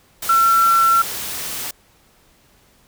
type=tone in noise; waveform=sine; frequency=1351 Hz; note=E6; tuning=42 cents sharp; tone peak=-11 dBFS; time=0.29-1.02 s; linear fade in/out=5 ms; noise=white; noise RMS=-27 dBFS; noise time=0.22-1.71 s; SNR=+13 dB; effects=pink hiss -55 dBFS RMS until 2.87 s